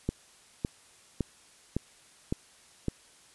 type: click train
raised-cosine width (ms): 3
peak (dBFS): -15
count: 6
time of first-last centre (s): 0.09-2.883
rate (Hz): 1.79
effects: white hiss -58 dBFS RMS until 3.34 s + resampled to 24000 Hz